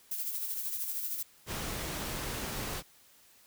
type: noise with tremolo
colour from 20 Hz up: violet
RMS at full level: -34 dBFS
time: 0.11-1.23 s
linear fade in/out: 5 ms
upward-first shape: sine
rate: 13 Hz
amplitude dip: 45%
type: noise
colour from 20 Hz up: pink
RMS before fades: -37 dBFS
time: 1.46-2.83 s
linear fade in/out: 50 ms
effects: white hiss -61 dBFS RMS until 3.46 s